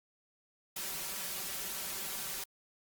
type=noise with comb filter; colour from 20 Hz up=white; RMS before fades=-39 dBFS; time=0.76-2.44 s; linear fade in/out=5 ms; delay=5.2 ms; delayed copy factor=+0.75; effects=Opus 48 kbps